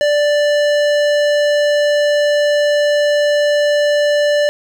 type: tone with hard clipping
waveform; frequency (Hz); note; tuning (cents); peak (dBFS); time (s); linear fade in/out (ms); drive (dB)
sine; 587.3; D5; 0; -13; 0.01-4.49; 0; 16
effects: none